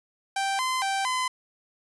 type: tone with pitch steps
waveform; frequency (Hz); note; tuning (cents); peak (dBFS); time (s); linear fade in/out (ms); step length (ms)
sawtooth; 783 / 1031 / 781 / 1020; G5 / C6 / G5 / C6; -2 / -26 / -7 / -44; -21; 0.36-1.28; 5; 230
effects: resampled to 24000 Hz